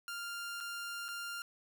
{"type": "tone with dropouts", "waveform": "sawtooth", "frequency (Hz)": 1396.9, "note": "F6", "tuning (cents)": 0, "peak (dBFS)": -36, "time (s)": [0.08, 1.42], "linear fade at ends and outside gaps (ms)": 1, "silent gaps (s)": [[0.604, 0.608], [1.083, 1.087]], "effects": []}